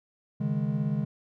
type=chord; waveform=triangle; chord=C# suspended second; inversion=none; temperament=equal; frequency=138.59 / 155.56 / 207.7 Hz; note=C#3 / D#3 / G#3; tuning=0 / 0 / 0 cents; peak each=-28 dBFS; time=0.4-1.05 s; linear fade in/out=10 ms; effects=none